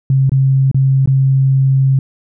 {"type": "tone with dropouts", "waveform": "sine", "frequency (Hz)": 134.3, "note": "C3", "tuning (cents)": 46, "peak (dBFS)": -8, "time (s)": [0.1, 1.99], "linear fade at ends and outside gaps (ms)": 2, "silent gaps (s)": [[0.295, 0.318], [0.714, 0.745], [1.059, 1.074]], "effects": []}